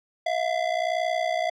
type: ring-modulated tone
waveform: square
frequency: 678 Hz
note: E5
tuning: 49 cents sharp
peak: -21 dBFS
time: 0.26-1.5 s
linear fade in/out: 5 ms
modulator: 30.7 Hz
effects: low-pass 4000 Hz 12 dB/octave